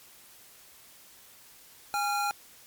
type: tone pair together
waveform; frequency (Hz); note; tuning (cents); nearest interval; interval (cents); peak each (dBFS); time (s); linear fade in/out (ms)
square; 820.6 / 1380; G#5 / F6; -21 / -21; major sixth; 900; -29 / -32; 1.94-2.31; 0
effects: white hiss -54 dBFS RMS until 2.66 s + MP3 96 kbps